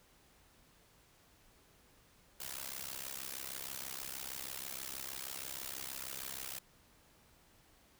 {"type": "noise with amplitude modulation", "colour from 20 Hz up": "white", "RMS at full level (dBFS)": -40, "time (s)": [2.4, 6.59], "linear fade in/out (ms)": 5, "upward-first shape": "sine", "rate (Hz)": 66.3, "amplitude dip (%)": 95, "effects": ["pink hiss -66 dBFS RMS until 7.99 s"]}